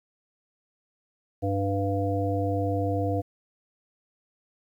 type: harmonic tone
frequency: 98.8 Hz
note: G2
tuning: 14 cents sharp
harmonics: 1 / 3 / 5 / 7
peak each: -27 / -30 / -30 / -31 dBFS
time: 1.42-3.22 s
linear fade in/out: 20 ms
effects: 10-bit